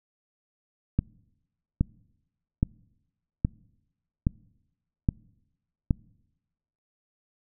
click train, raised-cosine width 5 ms, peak -9 dBFS, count 7, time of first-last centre 0.99-5.908 s, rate 1.22 Hz, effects noise-tail reverb RT60 1.0 s tail -26 dB re dry

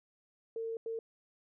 sine tone bursts at uneven times, 453.3 Hz, A#4, 48 cents flat, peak -35 dBFS, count 2, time 0.56-0.77 / 0.86-0.99 s, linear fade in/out 2 ms, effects none

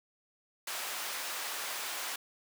pink high-pass noise, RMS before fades -38 dBFS, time 0.67-2.16 s, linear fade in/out 5 ms, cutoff 900 Hz, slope 12 dB/octave, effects none

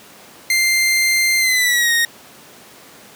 sawtooth tone with pitch glide, 2093 to 1864.7 Hz, C7 to A#6, 0 to 0 cents, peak -10 dBFS, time 0.5-2.05 s, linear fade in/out 2 ms, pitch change -200 cents, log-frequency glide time 1.39-1.92 s, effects pink hiss -42 dBFS RMS until 3.15 s + high-pass 200 Hz 12 dB/octave

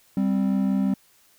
triangle tone pair together, 195.98 / 261.6 Hz, G3 / C4, 0 / 0 cents, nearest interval perfect fourth, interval 500 cents, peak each -19 / -23 dBFS, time 0.17-0.94 s, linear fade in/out 2 ms, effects white hiss -59 dBFS RMS until 1.38 s

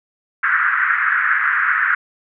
white band-pass noise, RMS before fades -17 dBFS, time 0.43-1.95 s, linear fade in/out 5 ms, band 1300 to 1800 Hz, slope 48 dB/octave, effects none

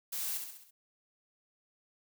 blue noise with echo, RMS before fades -37 dBFS, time 0.12-0.38 s, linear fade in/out 10 ms, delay 66 ms, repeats 5, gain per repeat -5 dB, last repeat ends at 0.71 s, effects none

